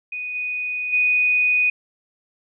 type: tone with level steps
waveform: sine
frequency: 2483 Hz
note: D#7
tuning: 4 cents flat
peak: -26 / -23 / -15 dBFS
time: 0.12-1.7 s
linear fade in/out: 5 ms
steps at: 0.34 / 0.92 s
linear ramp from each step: 20 ms
effects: none